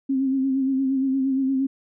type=tone with vibrato; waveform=sine; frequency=267 Hz; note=C4; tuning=35 cents sharp; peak=-19 dBFS; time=0.09-1.67 s; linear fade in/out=10 ms; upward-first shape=sine; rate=8.6 Hz; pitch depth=39 cents each way; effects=none